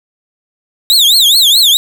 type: tone with vibrato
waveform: 40% pulse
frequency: 3729 Hz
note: A#7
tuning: in tune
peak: -4 dBFS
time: 0.9-1.77 s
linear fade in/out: 0 ms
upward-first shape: triangle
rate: 4.7 Hz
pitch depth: 290 cents each way
effects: none